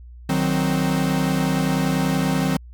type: chord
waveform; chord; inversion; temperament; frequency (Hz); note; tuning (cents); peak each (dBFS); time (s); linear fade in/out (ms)
45% pulse; C diminished; first; equal with one note detuned; 155.56 / 185.96 / 261.6; Eb3 / Gb3 / C4; 0 / +9 / 0; -23; 0.29-2.57; 5
effects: added 60 Hz sine -38 dBFS peak until 2.73 s